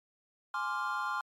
triangle chord, D half-diminished seventh, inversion second, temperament equal with one note detuned, 835.4 / 1046.5 / 1174.7 / 1396.9 Hz, Ab5 / C6 / D6 / F6, +10 / 0 / 0 / 0 cents, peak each -38 / -34 / -37 / -34 dBFS, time 0.54-1.21 s, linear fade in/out 2 ms, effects MP3 64 kbps

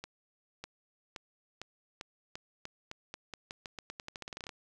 accelerating click train, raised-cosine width 0.2 ms, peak -24 dBFS, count 25, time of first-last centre 0.04-4.492 s, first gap 600 ms, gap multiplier 0.87, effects none

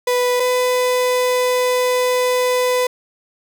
35% pulse tone pair in turn, 494.7 / 500.4 Hz, B4 / B4, +3 / +23 cents, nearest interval unison, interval 20 cents, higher second, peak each -13 dBFS, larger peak neither, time 0.07-0.4 / 0.4-2.87 s, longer second, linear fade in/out 5 ms, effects none

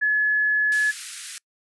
sine tone, 1706 Hz, G#6, 46 cents sharp, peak -17 dBFS, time 0.01-0.92 s, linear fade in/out 20 ms
white high-pass noise, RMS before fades -34 dBFS, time 0.72-1.38 s, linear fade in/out 0 ms, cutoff 1400 Hz, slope 48 dB/octave
effects noise-tail reverb RT60 0.1 s tail -26 dB re dry + resampled to 24000 Hz

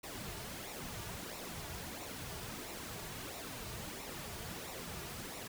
pink noise with flanger, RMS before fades -45 dBFS, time 0.03-5.48 s, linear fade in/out 10 ms, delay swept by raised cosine 0.62 to 3.92 ms, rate 1.5 Hz, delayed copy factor -0.6, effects none

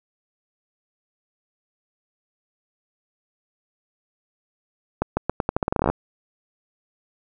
accelerating click train, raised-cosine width 1 ms, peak -6 dBFS, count 17, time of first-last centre 5.02-5.9 s, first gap 150 ms, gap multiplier 0.84, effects none

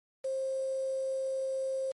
sine tone with quantisation, 531 Hz, C5, 25 cents sharp, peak -30 dBFS, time 0.24-1.92 s, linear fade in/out 10 ms, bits 8, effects low-pass 12000 Hz 12 dB/octave + MP3 48 kbps

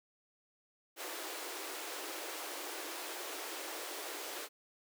pink high-pass noise, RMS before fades -43 dBFS, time 0.96-4.49 s, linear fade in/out 50 ms, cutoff 300 Hz, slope 96 dB/octave, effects none

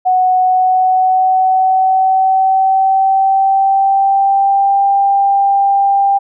sine tone with pitch glide, 740 to 793.1 Hz, F#5 to G5, 0 to +20 cents, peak -8 dBFS, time 0.05-6.19 s, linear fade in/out 20 ms, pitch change +120 cents, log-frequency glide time 0.39-4.84 s, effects none

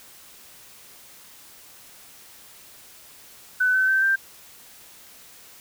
sine tone with pitch steps, 1503 / 1526.6 / 1550.6 / 1575 Hz, F#6 / G6 / G6 / G6, +27 / -46 / -19 / +8 cents, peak -17 dBFS, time 3.6-4.16 s, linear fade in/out 10 ms, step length 140 ms, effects white hiss -48 dBFS RMS until 5.6 s

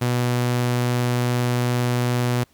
sawtooth tone, 122.5 Hz, B2, 14 cents flat, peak -15 dBFS, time 0.01-2.44 s, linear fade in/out 10 ms, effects pink hiss -59 dBFS RMS until 2.53 s

